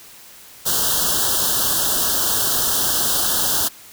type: band-stop noise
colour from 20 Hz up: white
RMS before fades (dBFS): -19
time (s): 0.65-3.69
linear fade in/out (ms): 20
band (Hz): 1700 to 2900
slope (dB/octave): 96
effects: white hiss -43 dBFS RMS until 3.92 s